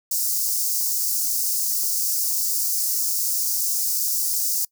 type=high-pass noise; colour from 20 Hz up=white; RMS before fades=-23 dBFS; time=0.11-4.65 s; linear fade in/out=5 ms; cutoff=4900 Hz; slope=48 dB/octave; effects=noise-tail reverb RT60 0.1 s tail -24 dB re dry